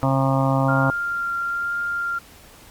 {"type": "harmonic tone", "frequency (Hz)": 134.6, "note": "C3", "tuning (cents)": 49, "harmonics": [1, 2, 4, 5, 6, 7, 8, 9], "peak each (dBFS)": [-20, -23, -26, -27, -28, -28, -29, -30], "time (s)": [0.03, 0.9], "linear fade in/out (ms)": 0}
{"type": "tone with vibrato", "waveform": "sine", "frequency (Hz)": 1392, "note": "F6", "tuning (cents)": -6, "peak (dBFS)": -22, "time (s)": [0.68, 2.19], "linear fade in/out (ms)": 10, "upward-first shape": "triangle", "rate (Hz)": 1.1, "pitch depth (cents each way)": 12}
{"effects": ["pink hiss -47 dBFS RMS until 2.7 s", "Opus 48 kbps"]}